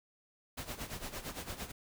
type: noise with tremolo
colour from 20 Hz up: pink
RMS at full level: -40 dBFS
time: 0.57-1.72 s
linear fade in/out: 10 ms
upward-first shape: sine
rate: 8.8 Hz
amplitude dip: 75%
effects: none